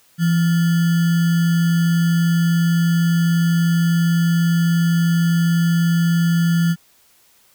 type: tone with sample-and-hold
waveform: sine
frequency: 168.6 Hz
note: E3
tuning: 39 cents sharp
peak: -13 dBFS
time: 0.18-6.76 s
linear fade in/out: 50 ms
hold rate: 1575 Hz
effects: white hiss -55 dBFS RMS until 7.54 s